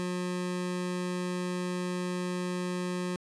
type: tone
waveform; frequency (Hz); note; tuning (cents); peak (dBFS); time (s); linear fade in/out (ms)
25% pulse; 180; F#3; -47; -27; 0-3.16; 0
effects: resampled to 24000 Hz + 11-bit